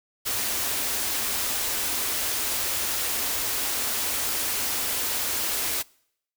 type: band-stop noise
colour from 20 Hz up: white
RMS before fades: -27 dBFS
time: 0.25-5.83 s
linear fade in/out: 20 ms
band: 120 to 210 Hz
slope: 96 dB/octave
effects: noise-tail reverb RT60 0.7 s tail -25 dB re dry